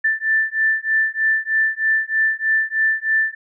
sine beating tone pair, 1767 / 1770.2 Hz, A6 / A6, +7 / +10 cents, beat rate 3.2 Hz, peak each -19 dBFS, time 0.04-3.35 s, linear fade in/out 10 ms, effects none

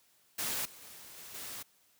white noise with level steps, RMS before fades -35 / -53 / -51 / -49 / -43 dBFS, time 0.38-1.63 s, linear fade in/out 10 ms, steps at 0.65 / 0.82 / 1.17 / 1.34 s, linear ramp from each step 5 ms, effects white hiss -68 dBFS RMS until 1.99 s + high-pass 60 Hz 12 dB/octave

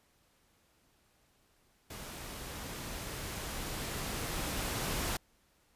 pink noise with level ramp, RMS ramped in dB -45 to -34 dBFS, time 1.9-5.17 s, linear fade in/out 5 ms, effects pink hiss -70 dBFS RMS until 5.75 s + resampled to 32000 Hz

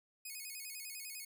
5% pulse tone with vibrato, 2349 Hz, D7, in tune, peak -35 dBFS, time 0.25-1.25 s, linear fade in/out 5 ms, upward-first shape square, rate 10 Hz, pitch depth 110 cents each way, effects none

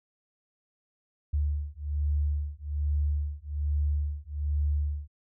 sine beating tone pair, 72.9 / 74.1 Hz, D2 / D2, -12 / +16 cents, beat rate 1.2 Hz, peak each -29 dBFS, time 1.33-5.08 s, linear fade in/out 10 ms, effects none

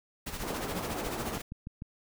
pink noise with tremolo, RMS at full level -36 dBFS, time 0.26-1.42 s, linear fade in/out 10 ms, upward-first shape sine, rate 14 Hz, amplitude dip 60%
pink band-pass noise, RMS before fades -38 dBFS, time 0.43-1.38 s, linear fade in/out 2 ms, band 230 to 1100 Hz, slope 12 dB/octave
click train, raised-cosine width 5 ms, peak -27 dBFS, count 8, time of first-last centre 0.77-1.821 s, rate 6.66 Hz
effects none

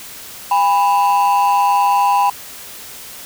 triangle ring-modulated tone, 900 Hz, A5, 39 cents sharp, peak -6 dBFS, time 0.51-2.3 s, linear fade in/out 5 ms, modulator 90.8 Hz, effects white hiss -34 dBFS RMS until 3.25 s

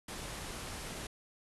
pink low-pass noise, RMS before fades -43 dBFS, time 0.08-1.07 s, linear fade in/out 5 ms, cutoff 12000 Hz, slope 96 dB/octave, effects none

